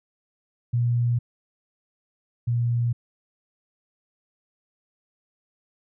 sine tone pair in turn, 119.9 / 119.07 Hz, A#2 / A#2, +49 / +37 cents, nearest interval unison, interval 12 cents, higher first, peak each -19 / -20 dBFS, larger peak first, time 0.73-1.19 / 2.47-2.93 s, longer neither, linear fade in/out 10 ms, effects none

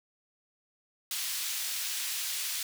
pink high-pass noise, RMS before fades -34 dBFS, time 1.11-2.63 s, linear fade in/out 2 ms, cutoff 3000 Hz, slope 12 dB/octave, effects none

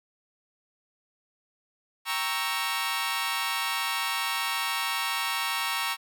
15% pulse chord, G diminished seventh, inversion none, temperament equal, 784 / 932.3 / 1108.7 / 1318.5 Hz, G5 / Bb5 / Db6 / Fb6, 0 / 0 / 0 / 0 cents, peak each -31 / -25 / -25 / -27 dBFS, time 2.05-5.97 s, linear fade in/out 50 ms, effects none

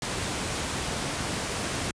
pink noise, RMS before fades -30 dBFS, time 0.02-1.91 s, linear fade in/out 2 ms, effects high-pass 60 Hz 12 dB/octave + resampled to 22050 Hz

